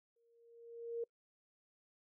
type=tone with exponential growth; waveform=sine; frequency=466.2 Hz; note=A#4; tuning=in tune; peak=-35 dBFS; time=0.16-1.04 s; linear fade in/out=5 ms; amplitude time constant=190 ms; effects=noise-tail reverb RT60 0.1 s tail -26 dB re dry